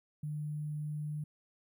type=tone with sample-and-hold; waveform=sine; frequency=150.3 Hz; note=D3; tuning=40 cents sharp; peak=-35 dBFS; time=0.23-1.24 s; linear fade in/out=5 ms; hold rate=11025 Hz; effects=none